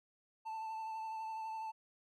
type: tone with vibrato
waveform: triangle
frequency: 884 Hz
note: A5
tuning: 8 cents sharp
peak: -38 dBFS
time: 0.45-1.72 s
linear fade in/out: 20 ms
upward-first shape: sine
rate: 12 Hz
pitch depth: 19 cents each way
effects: none